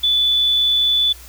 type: tone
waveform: sine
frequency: 3475 Hz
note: A7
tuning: 22 cents flat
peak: -13 dBFS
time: 0.03-1.13 s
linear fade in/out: 10 ms
effects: added 60 Hz sine -40 dBFS peak until 1.28 s + white hiss -42 dBFS RMS until 1.28 s